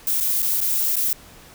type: noise with dropouts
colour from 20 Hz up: violet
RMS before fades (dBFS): -21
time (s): 0.07-1.13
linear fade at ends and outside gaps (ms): 2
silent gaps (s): 0.203-0.207 / 0.421-0.426 / 0.605-0.613 / 0.958-0.965
effects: pink hiss -46 dBFS RMS until 1.54 s